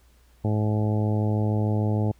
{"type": "harmonic tone", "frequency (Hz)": 106.5, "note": "G#2", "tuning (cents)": 44, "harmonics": [1, 2, 3, 4, 5, 6, 7, 8], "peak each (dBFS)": [-22, -28, -32, -34, -36, -38, -39, -40], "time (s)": [0.44, 2.12], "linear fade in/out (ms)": 10, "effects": ["added 60 Hz sine -55 dBFS peak until 2.19 s", "pink hiss -63 dBFS RMS until 2.19 s"]}